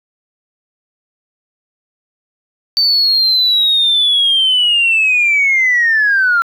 sine linear sweep, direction down, 4579 to 1360 Hz, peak -8 dBFS, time 2.77-6.42 s, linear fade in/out 0 ms, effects tanh soft clip ceiling -5 dBFS + 8-bit

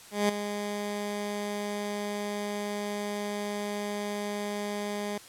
15% pulse tone with ADSR envelope, 205.9 Hz, G#3, 15 cents flat, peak -15 dBFS, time 0.11-5.18 s, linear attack 180 ms, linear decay 7 ms, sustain -10 dB, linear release 5 ms, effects white hiss -50 dBFS RMS until 5.28 s + low-pass 11000 Hz 12 dB/octave

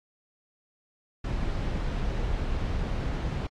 brown noise, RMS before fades -29 dBFS, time 1.24-3.47 s, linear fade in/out 5 ms, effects low-pass 5000 Hz 12 dB/octave + AAC 48 kbps

